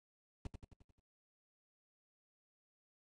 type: noise with echo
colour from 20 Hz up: brown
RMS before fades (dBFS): -42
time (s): 0.45-0.47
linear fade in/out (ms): 2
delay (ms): 88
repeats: 6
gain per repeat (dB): -5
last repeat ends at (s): 0.998
effects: noise-tail reverb RT60 0.1 s tail -23 dB re dry + resampled to 22050 Hz